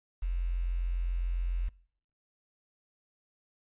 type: tone with quantisation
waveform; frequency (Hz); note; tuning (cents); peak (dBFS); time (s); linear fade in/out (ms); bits
sine; 43.65; F1; 0; -28; 0.22-1.69; 10; 9
effects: noise-tail reverb RT60 0.6 s tail -23 dB re dry + resampled to 8000 Hz